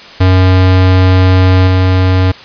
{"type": "tone with level steps", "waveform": "square", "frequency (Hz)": 92.9, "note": "F#2", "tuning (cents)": 7, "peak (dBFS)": [-5, -7], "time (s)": [0.2, 2.32], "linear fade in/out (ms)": 10, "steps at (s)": 1.67, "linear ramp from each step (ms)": 5, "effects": ["white hiss -32 dBFS RMS until 2.44 s", "resampled to 11025 Hz"]}